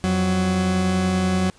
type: tone pair together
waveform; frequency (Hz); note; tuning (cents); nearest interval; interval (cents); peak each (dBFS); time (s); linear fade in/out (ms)
40% pulse; 87.64 / 185.8; F2 / F#3; +7 / +7; octave + minor second; 1300; -25 / -18; 0.04-1.5; 0
effects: pink hiss -53 dBFS RMS until 1.58 s + resampled to 22050 Hz